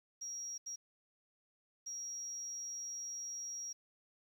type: tone bursts at uneven times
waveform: sine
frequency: 5660 Hz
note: F8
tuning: 22 cents sharp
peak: -40 dBFS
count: 3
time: 0.21-0.58 / 0.66-0.76 / 1.86-3.73 s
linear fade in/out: 10 ms
effects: tanh soft clip ceiling -36 dBFS + 11-bit